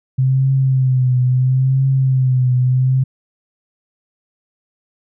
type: tone with vibrato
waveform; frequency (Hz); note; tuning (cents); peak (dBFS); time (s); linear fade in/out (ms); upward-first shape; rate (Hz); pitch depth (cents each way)
sine; 130; C3; -11; -11; 0.18-3.04; 10; triangle; 0.74; 63
effects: none